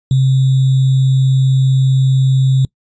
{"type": "tone with sample-and-hold", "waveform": "sine", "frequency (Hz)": 132.3, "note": "C3", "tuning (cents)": 20, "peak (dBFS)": -8, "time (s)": [0.11, 2.65], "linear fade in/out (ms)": 2, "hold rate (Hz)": 3675, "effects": ["noise-tail reverb RT60 0.1 s tail -24 dB re dry", "resampled to 16000 Hz"]}